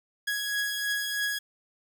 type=beating tone pair; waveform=sawtooth; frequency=1661.2 / 1664.3 Hz; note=G#6 / G#6; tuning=0 / +3 cents; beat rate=3.1 Hz; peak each=-32 / -25 dBFS; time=0.27-1.39 s; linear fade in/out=10 ms; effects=10-bit